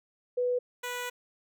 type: tone pair in turn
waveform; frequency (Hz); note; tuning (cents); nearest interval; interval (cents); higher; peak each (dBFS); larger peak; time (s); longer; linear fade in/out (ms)
sine / 10% pulse; 493.9 / 491.3; B4 / B4; 0 / -9; unison; 9; first; -25; neither; 0.37-0.59 / 0.83-1.1; second; 10
effects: none